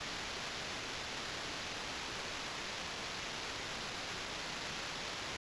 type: noise with sample-and-hold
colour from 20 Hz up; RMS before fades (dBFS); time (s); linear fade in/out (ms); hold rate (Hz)
white; -42; 0-5.37; 10; 8820
effects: resampled to 22050 Hz